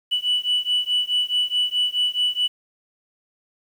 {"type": "beating tone pair", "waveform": "sine", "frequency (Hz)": [2960, 2964.7], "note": ["F#7", "F#7"], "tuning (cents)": [0, 3], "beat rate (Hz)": 4.7, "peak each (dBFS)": -21, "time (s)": [0.11, 2.48], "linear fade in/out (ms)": 20, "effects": ["tanh soft clip ceiling -14 dBFS", "8-bit"]}